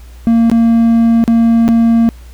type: tone with dropouts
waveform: triangle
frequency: 230 Hz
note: A#3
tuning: 23 cents flat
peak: -4 dBFS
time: 0.27-2.09 s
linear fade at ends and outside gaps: 0 ms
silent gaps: 0.499-0.515 / 1.24-1.278 / 1.68-1.688 s
effects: added 60 Hz sine -31 dBFS peak until 2.33 s + pink hiss -45 dBFS RMS until 2.33 s